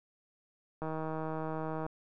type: click train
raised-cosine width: 1 ms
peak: -24 dBFS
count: 166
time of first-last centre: 0.82-1.864 s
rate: 158 Hz
effects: none